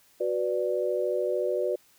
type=chord; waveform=sine; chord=B minor; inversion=second; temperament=equal; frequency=370 / 493.9 / 587.3 Hz; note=F#4 / B4 / D5; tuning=0 / 0 / 0 cents; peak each=-29 dBFS; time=0.2-1.76 s; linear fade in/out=10 ms; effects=white hiss -61 dBFS RMS until 1.98 s